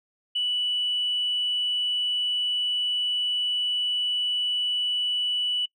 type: tone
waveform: sine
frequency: 2960 Hz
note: F#7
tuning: in tune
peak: -22 dBFS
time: 0.35-5.66 s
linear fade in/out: 10 ms
effects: noise-tail reverb RT60 0.1 s tail -25 dB re dry + tanh soft clip ceiling -18 dBFS